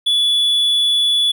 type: tone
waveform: triangle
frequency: 3430 Hz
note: A7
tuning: 45 cents flat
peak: -11 dBFS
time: 0.06-1.32 s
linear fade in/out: 10 ms
effects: none